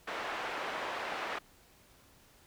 pink band-pass noise, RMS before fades -38 dBFS, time 0.07-1.39 s, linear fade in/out 10 ms, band 620 to 2200 Hz, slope 12 dB/octave, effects pink hiss -62 dBFS RMS until 2.46 s

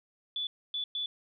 sine tone bursts at uneven times, 3461 Hz, A7, 29 cents flat, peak -31 dBFS, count 3, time 0.36-0.47 / 0.74-0.84 / 0.95-1.06 s, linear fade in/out 2 ms, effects none

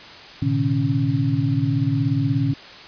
sine tone cluster, 113.2 / 129.6 / 150.2 / 276.2 Hz, A2 / C3 / D3 / C#4, +50 / -16 / +39 / -6 cents, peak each -23 dBFS, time 0.42-2.54 s, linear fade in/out 5 ms, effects white hiss -40 dBFS RMS until 2.87 s + resampled to 11025 Hz

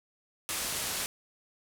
white low-pass noise, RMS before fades -34 dBFS, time 0.49-1.06 s, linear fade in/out 0 ms, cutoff 12000 Hz, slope 24 dB/octave, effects none

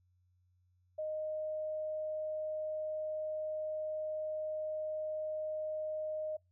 sine tone, 619 Hz, D#5, 9 cents flat, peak -35 dBFS, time 0.98-6.37 s, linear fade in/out 10 ms, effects noise-tail reverb RT60 0.2 s tail -26 dB re dry + added 90 Hz sine -69 dBFS peak until 6.51 s

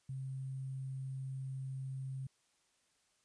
sine tone with sample-and-hold, 133.1 Hz, C3, 30 cents sharp, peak -39 dBFS, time 0.09-2.27 s, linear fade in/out 5 ms, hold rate 8820 Hz, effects white hiss -75 dBFS RMS until 3.24 s + resampled to 22050 Hz

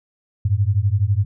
sine beating tone pair, 95 / 107 Hz, F#2 / A2, +46 / -48 cents, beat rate 12 Hz, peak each -18 dBFS, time 0.45-1.25 s, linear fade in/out 5 ms, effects none

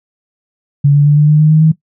sine tone with pitch steps, 142.6 / 144.76 / 146.95 / 149.17 / 151.43 / 153.72 / 156.05 / 158.41 Hz, C#3 / D3 / D3 / D3 / D#3 / D#3 / D#3 / D#3, +49 / -25 / +1 / +27 / -47 / -21 / +5 / +31 cents, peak -4 dBFS, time 0.84-1.72 s, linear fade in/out 10 ms, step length 110 ms, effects noise-tail reverb RT60 0.1 s tail -17 dB re dry

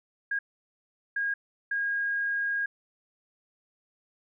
sine tone bursts at uneven times, 1631 Hz, G#6, 32 cents flat, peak -26 dBFS, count 3, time 0.31-0.39 / 1.16-1.34 / 1.71-2.66 s, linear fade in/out 5 ms, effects none

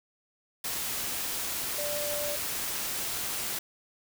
sine tone in noise, 587.3 Hz, D5, in tune, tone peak -33 dBFS, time 1.78-2.36 s, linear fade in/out 5 ms, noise white, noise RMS -33 dBFS, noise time 0.64-3.59 s, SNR -3 dB, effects none

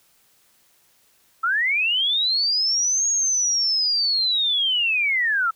sine linear two-way sweep, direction up then down, 1292 to 6645 to 1292 Hz, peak -18 dBFS, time 1.43-5.51 s, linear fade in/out 10 ms, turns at 3.09 s, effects white hiss -60 dBFS RMS until 5.55 s

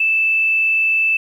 sine tone with frequency modulation, 2637 Hz, E7, in tune, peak -13 dBFS, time 0-1.17 s, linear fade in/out 5 ms, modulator 48 Hz, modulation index 0.23, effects 8-bit

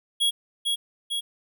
square tone with echo, 3318 Hz, G#7, 2 cents flat, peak -20 dBFS, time 0.2-0.31 s, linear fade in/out 20 ms, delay 450 ms, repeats 2, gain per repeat -3 dB, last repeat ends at 1.21 s, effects none

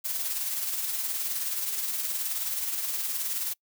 blue noise with tremolo, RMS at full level -29 dBFS, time 0.04-3.54 s, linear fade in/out 20 ms, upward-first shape sine, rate 19 Hz, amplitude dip 40%, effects noise-tail reverb RT60 0.1 s tail -26 dB re dry

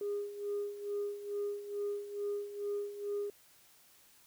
sine tone with tremolo, 408.7 Hz, G#4, 28 cents flat, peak -31 dBFS, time 0.01-3.3 s, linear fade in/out 2 ms, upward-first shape sine, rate 2.3 Hz, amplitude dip 75%, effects tanh soft clip ceiling -30 dBFS + white hiss -63 dBFS RMS until 4.26 s

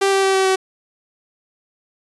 sawtooth tone with pitch steps, 392 / 388.8 / 385.7 / 382.6 / 379.5 Hz, G4 / G4 / G4 / G4 / F#4, 0 / -14 / -28 / -42 / +44 cents, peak -10 dBFS, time 0.01-0.56 s, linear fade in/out 10 ms, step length 110 ms, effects resampled to 24000 Hz

